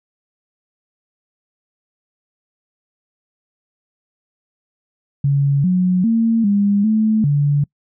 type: tone with pitch steps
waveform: sine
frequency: 140.4 / 182.4 / 227.4 / 202.2 / 217.7 / 144.1 Hz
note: C#3 / F#3 / A#3 / G#3 / A3 / D3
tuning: +22 / -24 / -43 / -46 / -18 / -33 cents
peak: -12 dBFS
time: 5.24-7.64 s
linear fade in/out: 5 ms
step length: 400 ms
effects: noise-tail reverb RT60 0.1 s tail -26 dB re dry